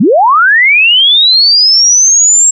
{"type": "linear sweep", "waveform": "sine", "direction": "up", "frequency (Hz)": [157.5, 7600], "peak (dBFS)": -3, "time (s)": [0, 2.51], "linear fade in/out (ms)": 10, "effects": []}